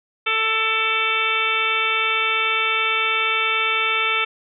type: harmonic tone with a mistuned harmonic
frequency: 442.7 Hz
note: A4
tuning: 11 cents sharp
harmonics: 1 / 2 / 3 / 4 / 5 / 6 / 7 / 8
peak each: -31 / -33 / -23 / -32 / -23 / -23 / -30 / -28 dBFS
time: 0.26-4.25 s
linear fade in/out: 10 ms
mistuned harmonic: 5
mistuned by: +35 cents
effects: none